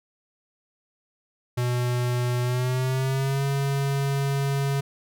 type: tone with pitch glide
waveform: square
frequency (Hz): 122.9 to 138.75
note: B2 to C#3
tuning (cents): -8 to +2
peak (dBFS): -23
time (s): 1.57-4.81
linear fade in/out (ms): 10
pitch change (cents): +210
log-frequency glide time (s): 2.42-3.44
effects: none